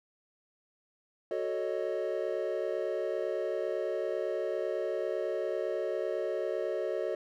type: chord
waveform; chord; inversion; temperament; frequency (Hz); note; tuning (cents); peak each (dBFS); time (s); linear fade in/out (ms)
triangle; D# half-diminished seventh; first; equal; 370 / 440 / 554.4 / 622.3; F#4 / A4 / C#5 / D#5; 0 / 0 / 0 / 0; -34; 1.31-7.15; 2
effects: none